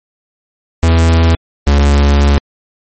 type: tone pair in turn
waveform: 45% pulse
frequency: 82.5 / 71.2 Hz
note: E2 / C#2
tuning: +2 / +47 cents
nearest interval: minor third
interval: 255 cents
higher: first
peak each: -6 dBFS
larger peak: neither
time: 0.83-1.35 / 1.67-2.38 s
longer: second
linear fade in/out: 0 ms
effects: MP3 32 kbps